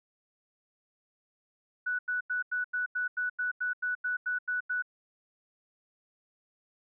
sine tone bursts, 1480 Hz, F#6, in tune, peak -28 dBFS, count 14, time 1.86-4.824 s, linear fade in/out 10 ms, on 130 ms, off 88 ms, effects none

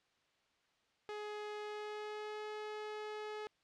sawtooth tone with pitch glide, 420 to 425.1 Hz, G#4 to G#4, +19 to +40 cents, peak -38 dBFS, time 1.09-3.47 s, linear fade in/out 0 ms, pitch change +21 cents, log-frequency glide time 1.61-2.45 s, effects white hiss -75 dBFS RMS until 3.63 s + low-pass 4000 Hz 12 dB/octave

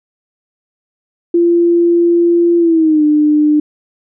sine tone with pitch glide, 343 to 300.3 Hz, F4 to D4, -31 to +39 cents, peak -7 dBFS, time 1.34-3.6 s, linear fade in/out 5 ms, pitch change -230 cents, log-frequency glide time 2.58-3.04 s, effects none

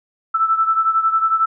sine beating tone pair, 1319 / 1330 Hz, E6 / E6, +1 / +15 cents, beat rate 11 Hz, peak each -15 / -20 dBFS, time 0.34-1.46 s, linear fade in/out 10 ms, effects none

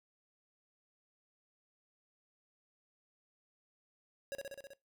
square tone with echo, 553 Hz, C#5, 4 cents flat, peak -38 dBFS, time 4.32-4.35 s, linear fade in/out 0 ms, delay 64 ms, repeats 6, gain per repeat -2 dB, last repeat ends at 4.734 s, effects noise-tail reverb RT60 0.2 s tail -20 dB re dry

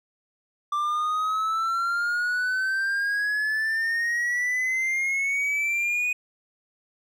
triangle exponential sweep, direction up, 1174.7 to 2489 Hz, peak -21 dBFS, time 0.72-6.13 s, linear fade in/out 5 ms, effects none

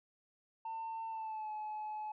sine tone with pitch glide, 899 to 854.4 Hz, A5 to G#5, +37 to +49 cents, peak -37 dBFS, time 0.65-2.12 s, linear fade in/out 5 ms, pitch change -88 cents, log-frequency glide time 1.08-1.51 s, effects tanh soft clip ceiling -37 dBFS

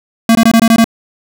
square tone bursts, 227.6 Hz, A#3, 41 cents flat, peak -5 dBFS, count 7, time 0.29-0.843 s, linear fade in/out 2 ms, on 61 ms, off 21 ms, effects none

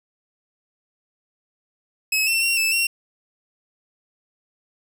sawtooth tone with pitch steps, 2570 / 2696 / 2743 / 2630 / 2736 Hz, E7 / E7 / F7 / E7 / F7, -45 / +38 / -32 / -5 / -36 cents, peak -15 dBFS, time 2.12-2.87 s, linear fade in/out 5 ms, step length 150 ms, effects none

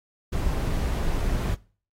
brown noise, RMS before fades -25 dBFS, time 0.32-1.55 s, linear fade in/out 10 ms, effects noise-tail reverb RT60 0.4 s tail -21 dB re dry + AAC 48 kbps

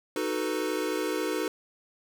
square chord, B dominant seventh, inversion first, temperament equal, 311.1 / 370 / 440 / 493.9 Hz, D#4 / F#4 / A4 / B4, 0 / 0 / 0 / 0 cents, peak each -33 / -34 / -34 / -35 dBFS, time 0.16-1.48 s, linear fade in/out 2 ms, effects none

